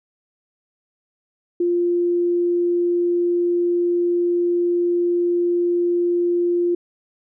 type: tone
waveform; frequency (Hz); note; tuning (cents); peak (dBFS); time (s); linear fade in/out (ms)
sine; 348.9; F4; -2; -16; 1.6-6.75; 5
effects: none